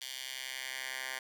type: tone with high-pass filter sweep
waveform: 10% pulse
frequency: 130.81 Hz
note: C3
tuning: in tune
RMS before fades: -41 dBFS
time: 0.01-1.19 s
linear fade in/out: 5 ms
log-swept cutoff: 3300 to 1500 Hz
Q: 1.5
effects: none